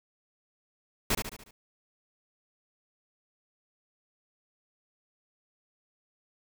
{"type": "noise with echo", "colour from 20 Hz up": "pink", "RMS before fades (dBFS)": -26, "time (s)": [1.1, 1.15], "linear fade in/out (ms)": 5, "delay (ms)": 72, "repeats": 5, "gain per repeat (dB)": -6, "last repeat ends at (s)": 1.51, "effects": []}